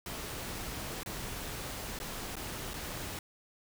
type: noise with dropouts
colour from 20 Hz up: pink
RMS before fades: -40 dBFS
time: 0.06-3.19 s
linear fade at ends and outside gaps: 2 ms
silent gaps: 1.033-1.06 / 1.989-2 / 2.356-2.366 / 2.735-2.74 s
effects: none